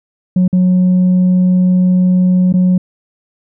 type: tone with dropouts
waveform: sine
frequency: 182.6 Hz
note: F#3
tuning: 23 cents flat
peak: -5 dBFS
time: 0.36-2.78 s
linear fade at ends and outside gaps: 5 ms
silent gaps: 0.479-0.528 / 2.526-2.538 s
effects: tanh soft clip ceiling -6 dBFS